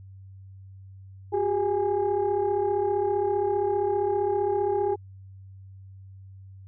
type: tone cluster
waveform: sine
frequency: 370.2 / 405.4 / 826 Hz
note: F#4 / G#4 / G#5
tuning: +1 / -42 / -10 cents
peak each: -27 / -24 / -28 dBFS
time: 1.32-4.96 s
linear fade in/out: 20 ms
effects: tanh soft clip ceiling -15 dBFS + added 96 Hz sine -43 dBFS peak until 6.67 s